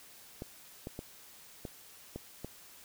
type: clicks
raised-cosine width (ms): 2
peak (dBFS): -26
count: 6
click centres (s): 0.421 / 0.871 / 0.991 / 1.652 / 2.16 / 2.446
effects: white hiss -55 dBFS RMS until 2.84 s